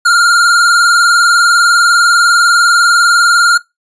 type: tone with vibrato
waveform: square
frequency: 1396.9 Hz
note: F6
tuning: in tune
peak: -6 dBFS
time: 0.05-3.58 s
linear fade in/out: 10 ms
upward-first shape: sine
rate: 20 Hz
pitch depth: 54 cents each way
effects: noise-tail reverb RT60 0.2 s tail -22 dB re dry + resampled to 22050 Hz